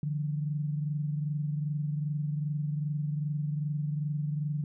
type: tone pair together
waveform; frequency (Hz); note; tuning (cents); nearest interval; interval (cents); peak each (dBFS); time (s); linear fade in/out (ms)
sine; 147.5 / 170.04; D3 / F3; +8 / -46; major second; 246; -29 / -38; 0.03-4.64; 2
effects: none